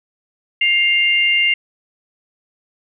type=tone pair together; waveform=sine; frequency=2118 / 2791 Hz; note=C7 / F7; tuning=+21 / -2 cents; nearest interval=perfect fourth; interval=477 cents; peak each=-15 dBFS; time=0.61-1.54 s; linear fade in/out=5 ms; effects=none

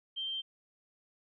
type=tone; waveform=sine; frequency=3146 Hz; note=G7; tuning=6 cents sharp; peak=-34 dBFS; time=0.16-0.42 s; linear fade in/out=20 ms; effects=none

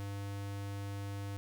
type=tone; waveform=square; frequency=100 Hz; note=G2; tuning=35 cents sharp; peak=-39 dBFS; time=0-1.37 s; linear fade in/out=0 ms; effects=none

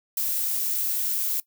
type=noise; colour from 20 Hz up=violet; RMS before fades=-26 dBFS; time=0.17-1.4 s; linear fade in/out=2 ms; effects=noise-tail reverb RT60 0.1 s tail -19 dB re dry

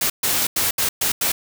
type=noise bursts at uneven times; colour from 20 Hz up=white; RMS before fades=-20 dBFS; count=6; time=0.01-0.1 / 0.23-0.47 / 0.56-0.71 / 0.78-0.89 / 1.01-1.12 / 1.21-1.32 s; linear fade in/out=5 ms; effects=none

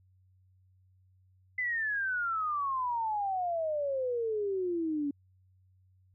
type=exponential sweep; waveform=sine; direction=down; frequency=2036 to 280 Hz; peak=-29 dBFS; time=1.58-5.11 s; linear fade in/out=5 ms; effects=added 93 Hz sine -62 dBFS peak until 6.14 s

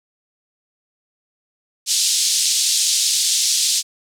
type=band-pass noise; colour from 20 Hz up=pink; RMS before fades=-18 dBFS; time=1.86-3.83 s; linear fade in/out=50 ms; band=3900 to 9000 Hz; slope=24 dB/octave; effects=none

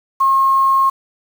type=tone with quantisation; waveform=sine; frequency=1077 Hz; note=C6; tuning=50 cents sharp; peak=-10 dBFS; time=0.2-0.9 s; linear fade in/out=10 ms; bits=6; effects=none

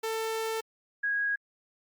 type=tone pair in turn; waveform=sawtooth / sine; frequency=445.4 / 1648.9 Hz; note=A4 / G#6; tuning=+21 / -13 cents; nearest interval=octave + major seventh; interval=2266 cents; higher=second; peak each=-26 dBFS; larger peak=neither; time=0.03-0.61 / 1.03-1.36 s; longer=first; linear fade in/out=10 ms; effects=Opus 48 kbps

